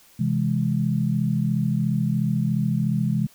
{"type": "chord", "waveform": "sine", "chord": "C augmented", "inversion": "none", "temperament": "equal", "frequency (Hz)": [130.81, 164.81, 207.7], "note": ["C3", "E3", "G#3"], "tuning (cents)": [0, 0, 0], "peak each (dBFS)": -24, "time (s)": [0.19, 3.27], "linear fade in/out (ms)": 10, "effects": ["white hiss -54 dBFS RMS until 3.34 s"]}